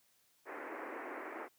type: band-pass noise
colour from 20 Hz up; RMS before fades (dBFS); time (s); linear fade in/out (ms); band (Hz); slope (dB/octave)
pink; -45; 0.45-1.49; 50; 280 to 2200; 48
effects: white hiss -72 dBFS RMS until 1.58 s + high-pass 60 Hz 12 dB/octave